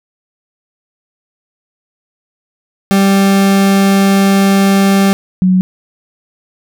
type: tone pair in turn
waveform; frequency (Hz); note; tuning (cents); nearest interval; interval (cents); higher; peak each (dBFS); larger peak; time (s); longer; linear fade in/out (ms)
40% pulse / sine; 196 / 185; G3 / F#3; 0 / 0; minor second; 100; first; -6; neither; 2.91-5.13 / 5.42-5.61; first; 0
effects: none